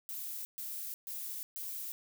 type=noise bursts; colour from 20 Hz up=violet; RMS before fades=-41 dBFS; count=4; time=0.09-1.92 s; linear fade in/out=0 ms; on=360 ms; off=130 ms; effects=none